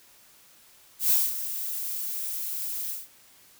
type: noise with ADSR envelope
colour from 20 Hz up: violet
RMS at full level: -20 dBFS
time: 0.99-3.08 s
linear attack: 120 ms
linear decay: 210 ms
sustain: -12 dB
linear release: 180 ms
effects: white hiss -56 dBFS RMS until 3.59 s